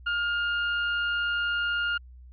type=tone; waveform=35% pulse; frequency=1414 Hz; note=F6; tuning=21 cents sharp; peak=-23 dBFS; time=0.06-1.98 s; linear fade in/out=10 ms; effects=added 62 Hz sine -45 dBFS peak until 2.32 s + resampled to 11025 Hz